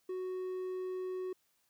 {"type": "tone", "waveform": "triangle", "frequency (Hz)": 370, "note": "F#4", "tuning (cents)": 0, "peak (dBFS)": -34, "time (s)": [0.09, 1.33], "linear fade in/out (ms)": 5, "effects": ["white hiss -75 dBFS RMS until 1.69 s"]}